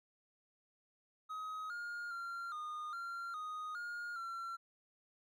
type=tone with pitch steps; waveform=triangle; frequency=1265 / 1419 / 1381 / 1224 / 1380 / 1244 / 1423 / 1360 Hz; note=D#6 / F6 / F6 / D#6 / F6 / D#6 / F6 / F6; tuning=+28 / +27 / -20 / -29 / -21 / -1 / +32 / -46 cents; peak=-39 dBFS; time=1.29-4.57 s; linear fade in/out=20 ms; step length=410 ms; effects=none